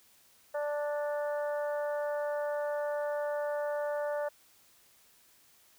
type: harmonic tone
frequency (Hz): 293.7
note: D4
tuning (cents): 0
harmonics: 2 / 3 / 4 / 5 / 6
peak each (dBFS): -31 / -41 / -46 / -45 / -48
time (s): 0.54-4.29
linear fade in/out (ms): 10
effects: white hiss -63 dBFS RMS until 5.78 s